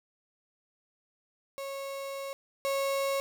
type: tone pair in turn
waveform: 35% pulse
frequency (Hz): 549 / 549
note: C#5 / C#5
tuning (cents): -17 / -17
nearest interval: unison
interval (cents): 0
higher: neither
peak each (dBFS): -34 / -26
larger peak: second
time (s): 1.58-2.33 / 2.65-3.2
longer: first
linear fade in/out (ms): 0
effects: none